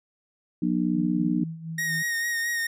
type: harmonic tone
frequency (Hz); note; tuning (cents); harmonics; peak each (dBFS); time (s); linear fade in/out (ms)
60.4; B1; -38; 3 / 4 / 5; -26 / -26 / -26; 0.62-1.44; 5
type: tone with tremolo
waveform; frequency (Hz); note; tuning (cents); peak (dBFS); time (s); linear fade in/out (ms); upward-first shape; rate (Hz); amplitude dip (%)
sine; 162.7; E3; -22; -30; 0.94-2.03; 10; sine; 4.2; 65
type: tone with vibrato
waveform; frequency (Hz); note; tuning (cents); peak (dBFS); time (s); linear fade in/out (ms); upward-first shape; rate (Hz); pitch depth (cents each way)
45% pulse; 1864.7; A#6; 0; -25; 1.78-2.67; 5; sine; 4.5; 27
effects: none